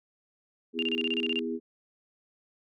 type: chord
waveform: sine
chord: E major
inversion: second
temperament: equal with one note detuned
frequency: 246.9 / 329.6 / 408.9 Hz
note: B3 / E4 / G#4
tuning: 0 / 0 / -27 cents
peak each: -33 / -35 / -34 dBFS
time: 0.73-1.6 s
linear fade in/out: 50 ms
type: tone bursts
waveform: sine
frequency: 2794 Hz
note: F7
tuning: in tune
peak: -27 dBFS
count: 10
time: 0.79-1.391 s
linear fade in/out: 0 ms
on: 34 ms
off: 29 ms
effects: none